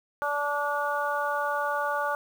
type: harmonic tone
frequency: 290 Hz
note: D4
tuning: 22 cents flat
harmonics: 2 / 3 / 4 / 5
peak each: -31 / -31 / -31 / -31 dBFS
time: 0.22-2.15 s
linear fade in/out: 0 ms
effects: 8-bit